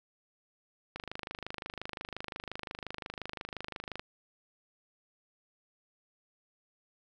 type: click train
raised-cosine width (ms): 0.3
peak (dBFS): -22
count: 79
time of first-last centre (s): 0.96-3.995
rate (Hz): 25.7
effects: none